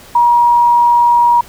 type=tone; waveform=sine; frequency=954 Hz; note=A#5; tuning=40 cents sharp; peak=-6 dBFS; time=0.15-1.41 s; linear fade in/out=5 ms; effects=pink hiss -38 dBFS RMS until 1.48 s